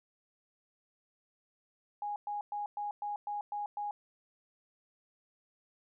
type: tone bursts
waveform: sine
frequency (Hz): 826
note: G#5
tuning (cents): -10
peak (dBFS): -34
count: 8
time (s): 2.02-3.91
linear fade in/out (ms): 2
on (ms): 140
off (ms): 110
effects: none